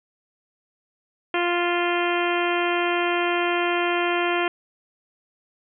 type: harmonic tone with a mistuned harmonic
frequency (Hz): 349.2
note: F4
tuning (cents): 0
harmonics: 1 / 2 / 3 / 4 / 5 / 6 / 7 / 8 / 9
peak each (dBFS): -24 / -27 / -29 / -30 / -31 / -32 / -32 / -33 / -34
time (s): 1.34-4.48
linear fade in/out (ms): 2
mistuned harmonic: 8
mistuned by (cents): -37
effects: none